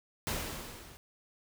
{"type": "noise with level ramp", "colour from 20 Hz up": "pink", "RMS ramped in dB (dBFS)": [-33, -54], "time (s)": [0.27, 0.97], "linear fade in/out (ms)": 0, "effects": []}